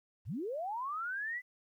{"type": "linear sweep", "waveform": "sine", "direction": "up", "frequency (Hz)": [63.1, 2024], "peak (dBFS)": -35, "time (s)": [0.25, 1.42], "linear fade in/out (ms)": 50, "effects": ["12-bit"]}